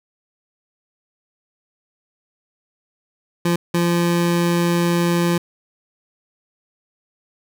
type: tone bursts at uneven times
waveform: 25% pulse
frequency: 172.3 Hz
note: F3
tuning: 23 cents flat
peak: -12 dBFS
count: 2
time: 3.45-3.56 / 3.74-5.38 s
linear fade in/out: 5 ms
effects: none